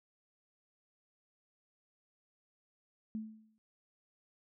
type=tone with exponential decay; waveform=sine; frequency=218.4 Hz; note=A3; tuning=13 cents flat; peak=-34 dBFS; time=3.15-3.58 s; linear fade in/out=0 ms; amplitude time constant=92 ms; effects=none